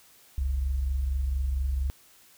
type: tone pair together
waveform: sine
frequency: 42.67 / 67 Hz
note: F1 / C2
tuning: -39 / +42 cents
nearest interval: minor sixth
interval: 781 cents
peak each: -34 / -25 dBFS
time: 0.38-1.9 s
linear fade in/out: 0 ms
effects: white hiss -57 dBFS RMS until 2.37 s